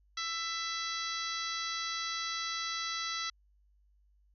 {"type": "harmonic tone", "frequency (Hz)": 665, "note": "E5", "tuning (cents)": 15, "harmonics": [2, 3, 4, 5, 6, 7, 8, 9], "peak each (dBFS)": [-39, -41, -49, -43, -40, -44, -47, -44], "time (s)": [0.17, 3.3], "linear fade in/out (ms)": 5, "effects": ["added 50 Hz sine -64 dBFS peak until 4.34 s"]}